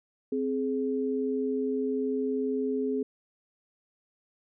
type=tone pair together; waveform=sine; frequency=261.6 / 420.8 Hz; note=C4 / G#4; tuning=0 / +23 cents; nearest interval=minor sixth; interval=823 cents; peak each=-29 / -29 dBFS; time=0.32-3.03 s; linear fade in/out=5 ms; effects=none